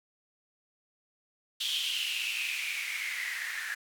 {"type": "noise with band-pass filter sweep", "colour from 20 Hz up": "blue", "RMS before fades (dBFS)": -34, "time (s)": [1.6, 3.75], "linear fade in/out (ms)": 10, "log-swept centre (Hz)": [3300, 1700], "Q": 7.8, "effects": []}